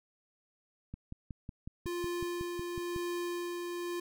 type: click train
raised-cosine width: 5 ms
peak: -29 dBFS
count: 12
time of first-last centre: 0.94-2.962 s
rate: 5.44 Hz
type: tone with tremolo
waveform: square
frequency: 349.2 Hz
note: F4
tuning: in tune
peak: -34 dBFS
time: 1.86-4 s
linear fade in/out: 5 ms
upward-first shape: sine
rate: 0.98 Hz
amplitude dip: 30%
effects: none